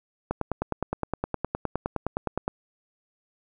click train, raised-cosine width 1 ms, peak -12 dBFS, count 22, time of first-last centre 0.31-2.479 s, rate 9.68 Hz, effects none

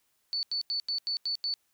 sine tone bursts, 4479 Hz, C#8, 17 cents sharp, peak -28 dBFS, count 7, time 0.33-1.539 s, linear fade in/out 0 ms, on 99 ms, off 86 ms, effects white hiss -73 dBFS RMS until 1.73 s

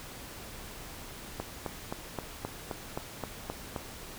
click train, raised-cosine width 1 ms, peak -19 dBFS, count 10, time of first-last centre 1.4-3.762 s, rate 3.81 Hz, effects pink hiss -45 dBFS RMS until 4.18 s

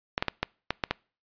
clicks, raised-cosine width 0.3 ms, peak -9 dBFS, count 7, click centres 0.179 / 0.225 / 0.283 / 0.43 / 0.706 / 0.838 / 0.91 s, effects noise-tail reverb RT60 0.4 s tail -26 dB re dry + resampled to 11025 Hz

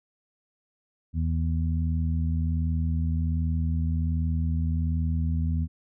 harmonic tone, 81.3 Hz, E2, 23 cents flat, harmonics 1 / 2 / 3, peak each -24 / -30 / -34 dBFS, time 1.13-5.68 s, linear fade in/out 50 ms, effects none

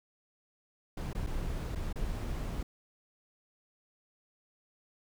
brown noise with dropouts, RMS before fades -35 dBFS, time 0.97-2.63 s, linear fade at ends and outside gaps 5 ms, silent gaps 1.132-1.149 / 1.265-1.269 / 1.751-1.756 / 1.928-1.957 s, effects none

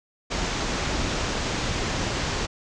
pink low-pass noise, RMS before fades -27 dBFS, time 0.3-2.47 s, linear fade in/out 20 ms, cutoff 7100 Hz, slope 48 dB/octave, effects none

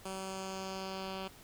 10% pulse tone with low-pass filter sweep, 190.7 Hz, G3, 47 cents flat, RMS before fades -41 dBFS, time 0.05-1.28 s, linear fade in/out 5 ms, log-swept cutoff 9700 to 3700 Hz, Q 2, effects pink hiss -56 dBFS RMS until 1.43 s

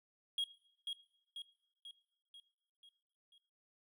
triangle tone with echo, 3282 Hz, G#7, 21 cents flat, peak -32 dBFS, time 0.38-0.44 s, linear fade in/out 2 ms, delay 490 ms, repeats 6, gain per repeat -5 dB, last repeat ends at 3.38 s, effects noise-tail reverb RT60 0.8 s tail -19 dB re dry

